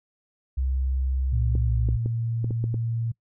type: tone with pitch glide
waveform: sine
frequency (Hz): 65.41 to 62.28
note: C2 to B1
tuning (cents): 0 to +15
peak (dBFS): -22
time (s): 0.57-1.97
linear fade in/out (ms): 10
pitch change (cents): -85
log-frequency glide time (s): 1.66-1.72
type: tone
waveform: sine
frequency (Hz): 115.2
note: A#2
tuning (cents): -20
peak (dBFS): -24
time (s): 1.32-3.12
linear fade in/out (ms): 10
type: clicks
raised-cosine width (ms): 3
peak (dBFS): -18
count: 7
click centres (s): 1.553 / 1.888 / 2.06 / 2.444 / 2.508 / 2.641 / 2.743
effects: noise-tail reverb RT60 0.1 s tail -23 dB re dry